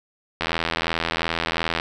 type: click train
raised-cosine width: 0.3 ms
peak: -6 dBFS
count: 116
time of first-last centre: 0.41-1.799 s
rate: 82.8 Hz
effects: none